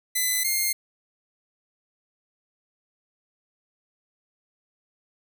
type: tone pair in turn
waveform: 5% pulse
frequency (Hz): 2012 / 2122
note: B6 / C7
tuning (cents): +32 / +24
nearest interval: minor second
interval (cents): 92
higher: second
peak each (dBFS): -12 / -12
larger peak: neither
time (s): 0.15-0.44 / 0.44-0.73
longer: neither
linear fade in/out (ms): 10
effects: none